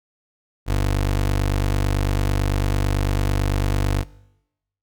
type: tone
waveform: 25% pulse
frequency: 49 Hz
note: G1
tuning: in tune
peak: -14 dBFS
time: 0.66-4.05 s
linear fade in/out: 50 ms
effects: noise-tail reverb RT60 0.9 s tail -22 dB re dry